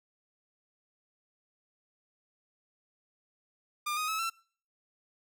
sawtooth tone with pitch steps, 1202 / 1247.3 / 1294.2 / 1343 Hz, D6 / D#6 / E6 / E6, +40 / +4 / -32 / +32 cents, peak -27 dBFS, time 3.86-4.3 s, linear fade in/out 10 ms, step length 110 ms, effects noise-tail reverb RT60 0.5 s tail -25 dB re dry

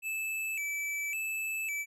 square tone with vibrato, 2461 Hz, D#7, 20 cents flat, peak -33 dBFS, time 0.02-1.86 s, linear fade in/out 50 ms, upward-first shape square, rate 0.9 Hz, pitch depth 110 cents each way, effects none

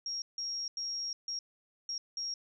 sine tone bursts at uneven times, 5588 Hz, F8, in tune, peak -34 dBFS, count 6, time 0.06-0.22 / 0.38-0.68 / 0.77-1.13 / 1.28-1.39 / 1.89-1.98 / 2.17-2.34 s, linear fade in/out 2 ms, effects none

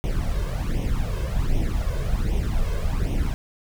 brown noise with flanger, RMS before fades -23 dBFS, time 0.04-3.34 s, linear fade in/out 0 ms, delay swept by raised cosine 0.33 to 1.93 ms, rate 1.3 Hz, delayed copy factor +0.75, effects none

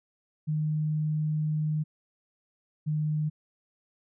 sine tone pair in turn, 153.5 / 152.68 Hz, D#3 / D#3, -23 / -32 cents, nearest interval unison, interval 9 cents, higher first, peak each -25 dBFS, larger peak neither, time 0.47-1.84 / 2.86-3.3 s, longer first, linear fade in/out 20 ms, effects none

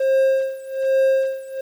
triangle tone with tremolo, 533 Hz, C5, 32 cents sharp, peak -11 dBFS, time 0-1.61 s, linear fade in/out 5 ms, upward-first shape sine, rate 1.2 Hz, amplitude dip 90%, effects 8-bit

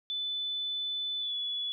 sine tone with pitch glide, 3500 to 3414 Hz, A7 to G#7, -10 to +47 cents, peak -31 dBFS, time 0.1-1.72 s, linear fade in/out 0 ms, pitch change -43 cents, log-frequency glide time 1.19-1.34 s, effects none

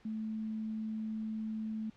sine tone, 218.5 Hz, A3, 12 cents flat, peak -35 dBFS, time 0.05-1.9 s, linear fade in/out 5 ms, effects pink hiss -64 dBFS RMS until 1.96 s + low-pass 4000 Hz 12 dB/octave

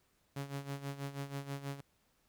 sawtooth tone with tremolo, 139.7 Hz, C#3, 14 cents sharp, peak -33 dBFS, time 0.36-1.81 s, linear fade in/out 5 ms, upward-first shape sine, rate 6.2 Hz, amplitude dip 75%, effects pink hiss -74 dBFS RMS until 2.28 s

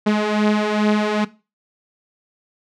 sawtooth beating tone pair, 209.4 / 211.8 Hz, G#3 / G#3, +15 / +34 cents, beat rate 2.4 Hz, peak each -17 / -13 dBFS, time 0.06-1.25 s, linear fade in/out 10 ms, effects noise-tail reverb RT60 0.3 s tail -18 dB re dry + low-pass 4000 Hz 12 dB/octave

